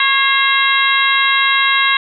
harmonic tone with a mistuned harmonic, 546 Hz, C#5, 26 cents flat, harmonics 2 / 3 / 4 / 5 / 6 / 7, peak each -17 / -17 / -16 / -20 / -21 / -19 dBFS, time 0-1.97 s, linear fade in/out 2 ms, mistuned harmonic 4, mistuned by -56 cents, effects none

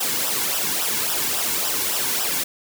white noise with flanger, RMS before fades -23 dBFS, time 0-2.44 s, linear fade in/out 10 ms, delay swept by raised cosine 0.45 to 1.65 ms, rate 3.6 Hz, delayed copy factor -0.7, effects none

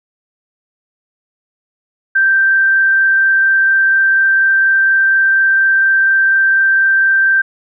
sine tone with frequency modulation, 1568 Hz, G6, in tune, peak -8 dBFS, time 2.15-7.42 s, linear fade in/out 10 ms, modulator 24.2 Hz, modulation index 0.33, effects none

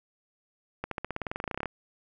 accelerating click train, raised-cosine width 0.5 ms, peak -17 dBFS, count 19, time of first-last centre 0.84-1.657 s, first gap 73 ms, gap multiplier 0.94, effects none

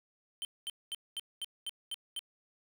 square tone bursts, 3104 Hz, G7, 18 cents flat, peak -36 dBFS, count 8, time 0.42-2.192 s, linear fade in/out 0 ms, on 29 ms, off 220 ms, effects none

